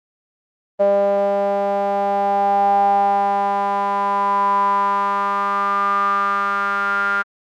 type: tone with band-pass filter sweep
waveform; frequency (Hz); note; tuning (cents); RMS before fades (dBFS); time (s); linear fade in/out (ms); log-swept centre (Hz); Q
sawtooth; 200; G3; +35; -18; 0.79-7.23; 20; 620 to 1400; 9.4
effects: Opus 32 kbps